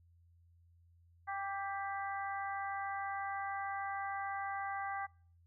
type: harmonic tone with a mistuned harmonic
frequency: 395.4 Hz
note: G4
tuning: 15 cents sharp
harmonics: 2 / 3 / 4 / 5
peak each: -39 / -43 / -45 / -47 dBFS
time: 1.27-5.07 s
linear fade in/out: 20 ms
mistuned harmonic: 3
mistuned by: -22 cents
effects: noise-tail reverb RT60 0.5 s tail -26 dB re dry + added 85 Hz sine -63 dBFS peak until 5.46 s